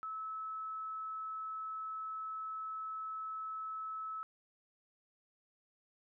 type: tone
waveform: sine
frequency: 1300 Hz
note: E6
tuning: 24 cents flat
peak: -39 dBFS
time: 0.03-4.23 s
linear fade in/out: 0 ms
effects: none